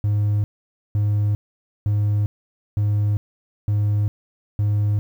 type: tone bursts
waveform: triangle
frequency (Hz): 103.83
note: G#2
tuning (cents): 0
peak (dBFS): -14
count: 6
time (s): 0.04-4.99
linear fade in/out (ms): 0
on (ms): 400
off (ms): 510
effects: tanh soft clip ceiling -10 dBFS + 9-bit